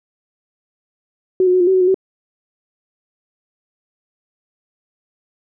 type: tone with pitch steps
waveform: sine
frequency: 372.4 / 362.6 / 368.1 / 351.9 / 379.6 / 372.7 / 362.9 / 379.9 Hz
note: F#4 / F#4 / F#4 / F4 / F#4 / F#4 / F#4 / F#4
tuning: +11 / -35 / -9 / +13 / +44 / +13 / -34 / +46 cents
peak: -10 dBFS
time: 1.4-1.944 s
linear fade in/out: 2 ms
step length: 68 ms
effects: none